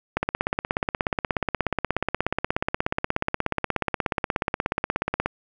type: click train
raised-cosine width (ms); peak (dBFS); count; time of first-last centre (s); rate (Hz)
0.5; -7; 86; 0.17-5.26; 16.7
effects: none